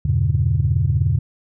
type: chord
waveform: sine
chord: E diminished seventh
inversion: none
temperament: just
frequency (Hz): 82.41 / 98.89 / 118.67 / 142.4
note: E2 / G2 / Bb2 / Db3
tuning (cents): 0 / +16 / +31 / +47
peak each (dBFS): -20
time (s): 0.05-1.19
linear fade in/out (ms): 5
effects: tanh soft clip ceiling -6 dBFS